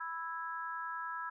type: harmonic tone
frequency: 330 Hz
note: E4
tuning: 2 cents sharp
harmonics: 3 / 4 / 5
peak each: -42 / -41 / -43 dBFS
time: 0-1.3 s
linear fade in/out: 10 ms
effects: none

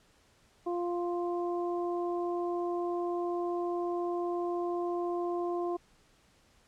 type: harmonic tone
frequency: 349.2 Hz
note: F4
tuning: in tune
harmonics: 1 / 2 / 3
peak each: -31 / -37 / -41 dBFS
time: 0.66-5.77 s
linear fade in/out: 10 ms
effects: pink hiss -65 dBFS RMS until 6.67 s + low-pass 9000 Hz 12 dB/octave

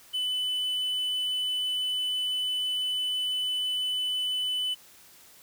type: tone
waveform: triangle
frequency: 3002 Hz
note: F#7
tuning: 24 cents sharp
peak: -25 dBFS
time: 0.13-4.75 s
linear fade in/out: 20 ms
effects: white hiss -54 dBFS RMS until 5.42 s

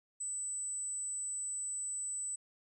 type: tone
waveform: sine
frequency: 8000 Hz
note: B8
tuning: 21 cents sharp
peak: -36 dBFS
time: 0.2-2.36 s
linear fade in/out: 10 ms
effects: none

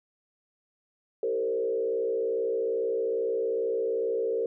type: tone with frequency modulation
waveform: sine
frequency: 456.7 Hz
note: A#4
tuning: 36 cents flat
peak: -25 dBFS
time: 1.23-4.46 s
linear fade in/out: 2 ms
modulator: 62.4 Hz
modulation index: 0.98
effects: none

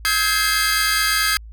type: tone cluster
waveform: sawtooth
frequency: 1283 / 1585 / 1674 / 2091 / 4730 Hz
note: E6 / G6 / G#6 / C7 / D8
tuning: -47 / +19 / +13 / -2 / +12 cents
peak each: -20 dBFS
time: 0.05-1.37 s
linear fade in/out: 0 ms
effects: added 55 Hz sine -35 dBFS peak until 1.52 s

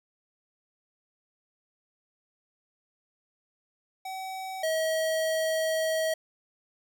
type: tone pair in turn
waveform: square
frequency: 760 / 639.1 Hz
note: F#5 / D#5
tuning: +46 / +46 cents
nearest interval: minor third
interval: 300 cents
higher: first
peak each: -35 / -26 dBFS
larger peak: second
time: 4.05-4.63 / 4.63-6.14 s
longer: second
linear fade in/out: 5 ms
effects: none

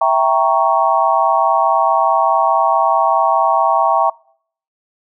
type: chord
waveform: sine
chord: E diminished seventh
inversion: none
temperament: equal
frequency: 659.3 / 784 / 932.3 / 1108.7 Hz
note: E5 / G5 / Bb5 / Db6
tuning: 0 / 0 / 0 / 0 cents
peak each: -16 dBFS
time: 0.01-4.1 s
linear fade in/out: 5 ms
effects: noise-tail reverb RT60 0.6 s tail -25 dB re dry

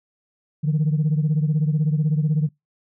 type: beating tone pair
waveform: sine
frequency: 150 / 166 Hz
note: D3 / E3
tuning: +37 / +12 cents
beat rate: 16 Hz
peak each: -17 / -22 dBFS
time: 0.63-2.49 s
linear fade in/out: 20 ms
effects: noise-tail reverb RT60 0.2 s tail -26 dB re dry + tanh soft clip ceiling -13 dBFS

